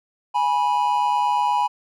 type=tone pair together; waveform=triangle; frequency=830.6 / 979 Hz; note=G#5 / B5; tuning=0 / -15 cents; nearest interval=minor third; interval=285 cents; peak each=-19 / -18 dBFS; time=0.34-1.68 s; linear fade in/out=20 ms; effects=none